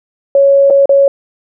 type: tone with dropouts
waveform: sine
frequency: 555 Hz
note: C#5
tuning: 2 cents sharp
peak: -4 dBFS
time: 0.35-1.08 s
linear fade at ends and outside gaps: 2 ms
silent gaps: 0.701-0.706 / 0.857-0.893 s
effects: none